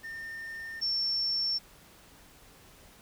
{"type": "tone pair in turn", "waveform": ["triangle", "sine"], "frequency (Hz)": [1812, 5430], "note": ["A#6", "F8"], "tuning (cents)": [-50, -50], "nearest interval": "octave + perfect fifth", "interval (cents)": 1900, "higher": "second", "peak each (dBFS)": [-36, -27], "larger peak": "second", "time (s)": [[0.03, 0.81], [0.81, 1.59]], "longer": "neither", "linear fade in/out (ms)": 20, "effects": ["pink hiss -56 dBFS RMS until 3.01 s"]}